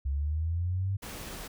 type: linear sweep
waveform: sine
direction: up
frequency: 66.9 to 99.4 Hz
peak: -27 dBFS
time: 0.05-0.97 s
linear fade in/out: 10 ms
type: noise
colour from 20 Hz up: pink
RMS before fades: -41 dBFS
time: 1.02-1.48 s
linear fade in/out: 10 ms
effects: none